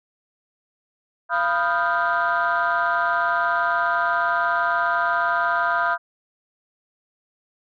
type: tone cluster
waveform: sine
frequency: 687 / 989 / 1235 / 1406 / 1563 Hz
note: F5 / B5 / D#6 / F6 / G6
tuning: -29 / +2 / -13 / +11 / -6 cents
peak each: -24 dBFS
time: 1.29-5.98 s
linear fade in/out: 50 ms
effects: tanh soft clip ceiling -12 dBFS